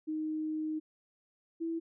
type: tone pair in turn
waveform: sine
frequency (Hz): 311.1 / 329.6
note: D#4 / E4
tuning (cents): 0 / 0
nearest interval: minor second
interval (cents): 100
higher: second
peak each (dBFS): -32 / -32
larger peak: neither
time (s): 0.07-0.8 / 1.6-1.8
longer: first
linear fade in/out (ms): 20
effects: none